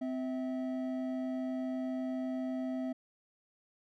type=tone pair together; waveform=triangle; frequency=258 / 650 Hz; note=C4 / E5; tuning=-24 / -24 cents; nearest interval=octave + major third; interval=1600 cents; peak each=-32 / -39 dBFS; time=0.01-2.93 s; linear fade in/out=10 ms; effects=none